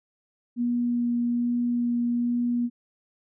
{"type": "tone with vibrato", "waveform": "sine", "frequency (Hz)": 240, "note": "B3", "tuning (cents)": -49, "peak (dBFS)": -22, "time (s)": [0.56, 2.7], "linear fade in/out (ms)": 50, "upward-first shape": "sine", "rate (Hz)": 1.2, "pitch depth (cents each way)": 8, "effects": []}